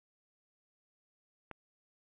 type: click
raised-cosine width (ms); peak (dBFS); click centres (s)
0.5; -28; 1.513
effects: resampled to 8000 Hz + 11-bit